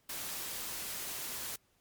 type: noise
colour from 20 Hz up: white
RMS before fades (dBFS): -40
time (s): 0.09-1.56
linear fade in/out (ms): 5
effects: pink hiss -72 dBFS RMS until 1.8 s + MP3 96 kbps